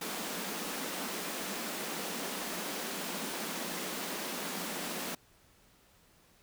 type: high-pass noise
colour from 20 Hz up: pink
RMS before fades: -38 dBFS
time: 0.01-5.15 s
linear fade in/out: 5 ms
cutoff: 170 Hz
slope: 96 dB/octave
effects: pink hiss -64 dBFS RMS until 6.42 s